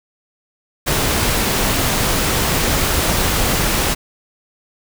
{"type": "noise", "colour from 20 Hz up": "pink", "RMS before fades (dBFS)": -17, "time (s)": [0.86, 3.95], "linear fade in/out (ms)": 20, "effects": []}